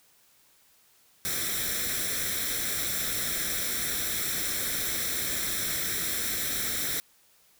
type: noise with comb filter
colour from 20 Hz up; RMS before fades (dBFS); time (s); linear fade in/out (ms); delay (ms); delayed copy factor
white; -30; 1.25-7; 0; 0.53; +0.7
effects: white hiss -62 dBFS RMS until 7.59 s